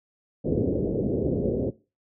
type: low-pass noise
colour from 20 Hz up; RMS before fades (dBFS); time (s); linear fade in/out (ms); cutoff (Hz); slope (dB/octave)
white; -25; 0.44-1.71; 20; 510; 48
effects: noise-tail reverb RT60 0.3 s tail -20 dB re dry + high-pass 60 Hz 12 dB/octave